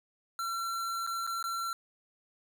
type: tone with dropouts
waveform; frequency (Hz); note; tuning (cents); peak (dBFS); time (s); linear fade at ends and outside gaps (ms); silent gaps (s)
square; 1357; E6; +50; -33; 0.39-1.73; 1; 1.066-1.073 / 1.267-1.274 / 1.427-1.44
effects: none